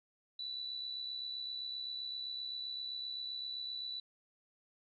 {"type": "tone with amplitude modulation", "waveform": "sine", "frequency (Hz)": 3963, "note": "B7", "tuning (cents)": 5, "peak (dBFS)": -37, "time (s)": [0.39, 4], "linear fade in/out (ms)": 5, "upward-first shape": "sine", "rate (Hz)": 67.7, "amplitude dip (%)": 45, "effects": []}